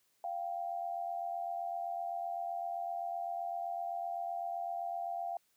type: tone pair together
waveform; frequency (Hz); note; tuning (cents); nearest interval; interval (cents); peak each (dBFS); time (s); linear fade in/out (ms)
sine; 694 / 781.8; F5 / G5; -11 / -5; major second; 206; -37 / -40; 0.24-5.37; 2
effects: white hiss -74 dBFS RMS until 5.56 s + high-pass 80 Hz 12 dB/octave